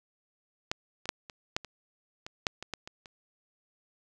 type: clicks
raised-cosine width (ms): 0.2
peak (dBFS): -12 / -24 / -9 / -26 / -11 / -26 / -23 / -9 / -22 / -17 / -25 / -30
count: 12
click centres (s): 0.715 / 1.056 / 1.091 / 1.298 / 1.565 / 1.647 / 2.265 / 2.468 / 2.626 / 2.737 / 2.875 / 3.058
effects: none